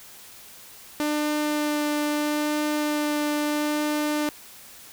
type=tone with vibrato; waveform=sawtooth; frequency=298.3 Hz; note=D4; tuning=27 cents sharp; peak=-19 dBFS; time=1-4.29 s; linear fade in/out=0 ms; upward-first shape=sine; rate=0.76 Hz; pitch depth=9 cents each way; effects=white hiss -46 dBFS RMS until 4.92 s